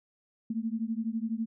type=beating tone pair; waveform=sine; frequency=220 / 232 Hz; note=A3 / A#3; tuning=0 / -8 cents; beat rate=12 Hz; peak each=-32 / -33 dBFS; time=0.5-1.46 s; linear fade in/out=5 ms; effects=none